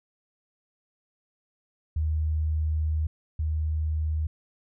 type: tone pair in turn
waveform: sine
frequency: 77.78 / 77.78 Hz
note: D#2 / D#2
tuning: 0 / 0 cents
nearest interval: unison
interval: 0 cents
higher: neither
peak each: -23 / -24 dBFS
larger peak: first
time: 1.96-3.07 / 3.39-4.27 s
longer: first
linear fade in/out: 5 ms
effects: none